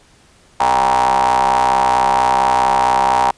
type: ring-modulated tone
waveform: 35% pulse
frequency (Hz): 64.4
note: C2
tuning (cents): -27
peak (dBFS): -7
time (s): 0.6-3.31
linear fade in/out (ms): 5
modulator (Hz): 871
effects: pink hiss -50 dBFS RMS until 3.37 s + resampled to 22050 Hz